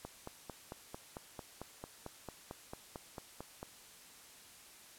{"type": "click train", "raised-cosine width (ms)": 1, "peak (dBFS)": -29, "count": 17, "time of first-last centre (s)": [0.05, 3.629], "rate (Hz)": 4.47, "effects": ["white hiss -57 dBFS RMS until 4.98 s", "low-pass 12000 Hz 12 dB/octave"]}